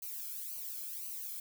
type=noise with flanger; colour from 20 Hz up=violet; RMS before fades=-42 dBFS; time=0.02-1.4 s; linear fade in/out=5 ms; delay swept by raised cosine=0.56 to 1.09 ms; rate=1.9 Hz; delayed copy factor=-0.9; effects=none